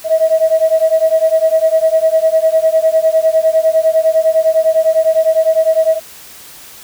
sine beating tone pair, 637 / 646.9 Hz, D#5 / E5, +41 / -33 cents, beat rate 9.9 Hz, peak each -11 dBFS, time 0.04-6 s, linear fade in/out 50 ms, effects tanh soft clip ceiling -1 dBFS + white hiss -36 dBFS RMS until 6.83 s

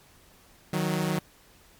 sawtooth tone pair together, 156.17 / 185 Hz, D#3 / F#3, +7 / 0 cents, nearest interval minor third, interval 293 cents, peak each -24 dBFS, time 0.73-1.19 s, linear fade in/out 5 ms, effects pink hiss -57 dBFS RMS until 1.79 s + MP3 96 kbps

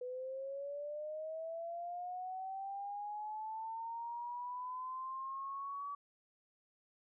sine linear sweep, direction up, 493.9 to 1144 Hz, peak -40 dBFS, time 0.01-5.95 s, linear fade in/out 5 ms, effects none

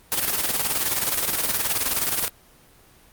white noise with tremolo, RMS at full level -21 dBFS, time 0.12-2.28 s, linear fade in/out 0 ms, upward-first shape square, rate 19 Hz, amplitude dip 55%, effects pink hiss -53 dBFS RMS until 3.12 s + Opus 24 kbps

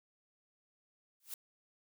blue noise with exponential growth, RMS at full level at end -39 dBFS, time 1.2-1.34 s, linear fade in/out 2 ms, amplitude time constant 29 ms, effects none

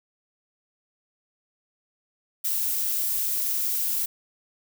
violet noise, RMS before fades -26 dBFS, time 2.44-4.06 s, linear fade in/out 10 ms, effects none

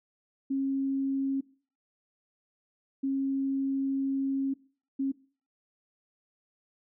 sine tone bursts at uneven times, 271.3 Hz, C#4, 37 cents flat, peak -26 dBFS, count 3, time 0.5-1.41 / 3.03-4.54 / 4.99-5.12 s, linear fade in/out 10 ms, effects noise-tail reverb RT60 0.4 s tail -20 dB re dry

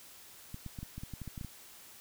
clicks, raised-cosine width 5 ms, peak -29 dBFS, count 12, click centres 0.544 / 0.663 / 0.788 / 0.83 / 0.98 / 1.035 / 1.137 / 1.217 / 1.277 / 1.378 / 1.412 / 1.447 s, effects white hiss -54 dBFS RMS until 2 s

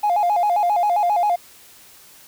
triangle tone with vibrato, 765 Hz, G5, 42 cents flat, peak -12 dBFS, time 0.03-1.36 s, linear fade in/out 10 ms, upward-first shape square, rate 7.5 Hz, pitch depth 150 cents each way, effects tanh soft clip ceiling -12 dBFS + white hiss -47 dBFS RMS until 2.27 s

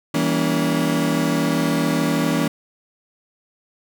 35% pulse chord, E diminished seventh, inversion none, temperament just, 164.81 / 197.78 / 237.3 / 284.8 Hz, E3 / G3 / Bb3 / Db4, 0 / +16 / +31 / +47 cents, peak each -21 / -26 / -22 / -20 dBFS, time 0.14-2.48 s, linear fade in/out 5 ms, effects none

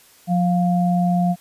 sine tone pair together, 178.26 / 702 Hz, F3 / F5, +36 / +9 cents, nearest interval 2 octaves, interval 2373 cents, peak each -16 / -22 dBFS, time 0.27-1.36 s, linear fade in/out 50 ms, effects white hiss -51 dBFS RMS until 1.4 s + resampled to 32000 Hz

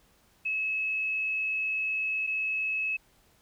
sine tone pair in turn, 2584 / 2584 Hz, E7 / E7, -35 / -35 cents, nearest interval unison, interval 0 cents, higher neither, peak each -27 dBFS, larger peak neither, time 0.45-2.27 / 2.27-2.97 s, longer first, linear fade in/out 10 ms, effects pink hiss -64 dBFS RMS until 3.41 s

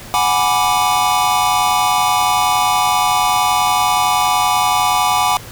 square chord, G# half-diminished seventh, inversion third, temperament equal with one note detuned, 740 / 830.6 / 984.3 / 1174.7 Hz, F#5 / G#5 / B5 / D6, 0 / 0 / -6 / 0 cents, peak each -19 dBFS, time 0.14-5.37 s, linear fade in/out 0 ms, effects added 113 Hz sine -39 dBFS peak until 5.51 s + pink hiss -35 dBFS RMS until 5.51 s

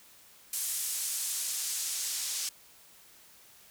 white noise with band-pass filter sweep, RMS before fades -34 dBFS, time 0.53-2.49 s, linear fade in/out 2 ms, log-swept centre 9300 to 6100 Hz, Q 1, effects white hiss -57 dBFS RMS until 3.7 s

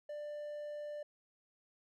triangle tone, 592 Hz, D5, 14 cents sharp, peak -39 dBFS, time 0.09-1.03 s, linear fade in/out 5 ms, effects none

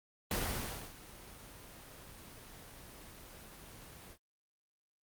pink noise with ADSR envelope, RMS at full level -34 dBFS, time 0.31-4.18 s, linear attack 3 ms, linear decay 610 ms, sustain -18 dB, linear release 76 ms, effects Opus 24 kbps

